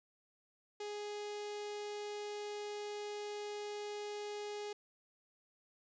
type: tone with notch filter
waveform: sawtooth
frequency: 415.3 Hz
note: G#4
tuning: in tune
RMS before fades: -43 dBFS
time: 0.8-4.73 s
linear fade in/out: 5 ms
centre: 1400 Hz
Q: 1.5
effects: resampled to 16000 Hz